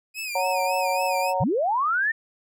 sawtooth tone with vibrato, 2489 Hz, D#7, in tune, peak -26 dBFS, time 0.14-1.34 s, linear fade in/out 50 ms, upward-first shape sine, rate 3.6 Hz, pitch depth 92 cents each way
sine chord, F# major, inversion second, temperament just, 555 / 740 / 925 Hz, C#5 / F#5 / A#5, +2 / 0 / -14 cents, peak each -26 dBFS, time 0.35-1.44 s, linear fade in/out 5 ms
sine linear sweep, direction up, 87.31 to 1843 Hz, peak -20 dBFS, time 1.4-2.12 s, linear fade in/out 10 ms
effects none

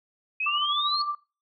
sine exponential sweep, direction up, 2500 to 4401 Hz, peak -25 dBFS, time 0.4-1.02 s, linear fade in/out 5 ms
sine tone with tremolo, 1177 Hz, D6, 3 cents sharp, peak -24 dBFS, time 0.46-1.15 s, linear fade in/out 5 ms, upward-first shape sine, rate 13 Hz, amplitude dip 60%
effects noise-tail reverb RT60 0.3 s tail -19 dB re dry

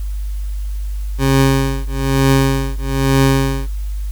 20% pulse tone with tremolo, 135.4 Hz, C#3, 40 cents flat, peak -4 dBFS, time 1.18-3.7 s, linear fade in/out 50 ms, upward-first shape triangle, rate 1.1 Hz, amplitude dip 100%, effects added 50 Hz sine -19 dBFS peak until 4.11 s + white hiss -45 dBFS RMS until 4.11 s

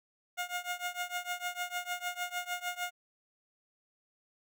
15% pulse tone with tremolo, 713 Hz, F5, 36 cents sharp, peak -25 dBFS, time 0.37-2.91 s, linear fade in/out 20 ms, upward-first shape triangle, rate 6.6 Hz, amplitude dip 95%, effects none

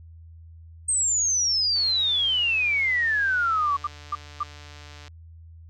sine exponential sweep, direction down, 8480 to 1108.7 Hz, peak -20 dBFS, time 0.88-3.77 s, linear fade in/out 10 ms
click train, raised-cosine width 0.2 ms, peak -28 dBFS, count 489, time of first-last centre 1.76-5.08 s, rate 147 Hz
sine tone bursts, 1190 Hz, D6, 22 cents sharp, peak -23 dBFS, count 3, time 3.84-4.433 s, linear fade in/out 5 ms, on 31 ms, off 250 ms
effects added 82 Hz sine -43 dBFS peak until 5.69 s

